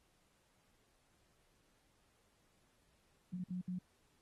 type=tone bursts; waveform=sine; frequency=181.2 Hz; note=F#3; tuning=36 cents flat; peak=-38 dBFS; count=3; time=3.33-3.788 s; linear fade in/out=5 ms; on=110 ms; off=64 ms; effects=pink hiss -75 dBFS RMS until 4.21 s + AAC 32 kbps